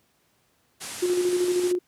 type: low-pass noise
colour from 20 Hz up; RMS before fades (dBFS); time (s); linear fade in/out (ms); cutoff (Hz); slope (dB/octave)
white; -37; 0.8-1.73; 20; 11000; 48
type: tone with tremolo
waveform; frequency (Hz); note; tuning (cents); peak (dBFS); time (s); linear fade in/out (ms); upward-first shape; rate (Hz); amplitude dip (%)
sine; 358.2; F4; +44; -19; 1.02-1.79; 10; square; 13; 40
effects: pink hiss -66 dBFS RMS until 1.87 s + high-pass 100 Hz 12 dB/octave